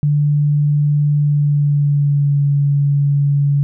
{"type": "tone with pitch glide", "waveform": "sine", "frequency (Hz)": [146.83, 142.4], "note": ["D3", "C#3"], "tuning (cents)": [0, 47], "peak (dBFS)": -11, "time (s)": [0.03, 3.63], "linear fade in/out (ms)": 0, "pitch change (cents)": -53, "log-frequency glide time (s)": [1.17, 2.43], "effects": []}